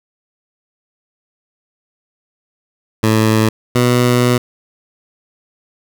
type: tone pair in turn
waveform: 15% pulse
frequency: 110 / 122.9 Hz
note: A2 / B2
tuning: 0 / -8 cents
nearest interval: major second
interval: 192 cents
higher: second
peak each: -4 dBFS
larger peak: neither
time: 3.03-3.49 / 3.75-4.38 s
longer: second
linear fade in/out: 5 ms
effects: none